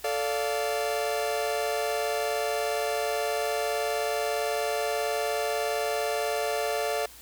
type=chord; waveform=40% pulse; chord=D minor; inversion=second; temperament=equal with one note detuned; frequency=440 / 580.2 / 698.5 Hz; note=A4 / D5 / F5; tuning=0 / -21 / 0 cents; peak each=-30 dBFS; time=0.04-7.06 s; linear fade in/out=5 ms; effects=added 60 Hz sine -56 dBFS peak until 7.21 s + white hiss -49 dBFS RMS until 7.21 s